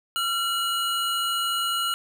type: tone pair together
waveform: square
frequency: 1367 / 2909 Hz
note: F6 / F#7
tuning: -37 / -30 cents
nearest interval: octave + minor second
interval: 1307 cents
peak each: -27 dBFS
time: 0.16-1.94 s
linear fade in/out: 0 ms
effects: none